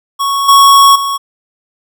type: tone with level steps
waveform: square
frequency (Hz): 1108.7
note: C#6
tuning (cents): 0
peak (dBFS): -12 / -3 / -14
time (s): 0.19-1.18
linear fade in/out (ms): 20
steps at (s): 0.48 / 0.95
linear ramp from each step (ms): 10
effects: none